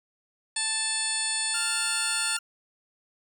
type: harmonic tone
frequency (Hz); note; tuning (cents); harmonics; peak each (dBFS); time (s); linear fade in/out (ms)
880; A5; 0; 1 / 2 / 3 / 4 / 5 / 6 / 8 / 9 / 10; -40 / -36 / -36 / -36 / -32 / -41 / -38 / -41 / -29; 0.56-2.37; 5
type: tone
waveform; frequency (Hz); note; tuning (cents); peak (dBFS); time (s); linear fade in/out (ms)
30% pulse; 1396.9; F6; 0; -30; 1.54-2.39; 5
effects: none